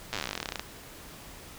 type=slowing click train; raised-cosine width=0.2 ms; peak=-14 dBFS; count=25; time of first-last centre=0.13-0.595 s; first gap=8 ms; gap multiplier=1.07; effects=pink hiss -47 dBFS RMS until 1.58 s